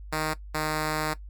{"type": "tone pair in turn", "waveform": "5% pulse", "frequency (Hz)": [155.56, 154.57], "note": ["D#3", "D#3"], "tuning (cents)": [0, -11], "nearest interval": "unison", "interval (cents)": 11, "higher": "first", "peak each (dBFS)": -15, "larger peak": "neither", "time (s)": [[0.12, 0.34], [0.54, 1.14]], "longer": "second", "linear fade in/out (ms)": 10, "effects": ["noise-tail reverb RT60 0.1 s tail -17 dB re dry", "added 50 Hz sine -39 dBFS peak until 1.29 s"]}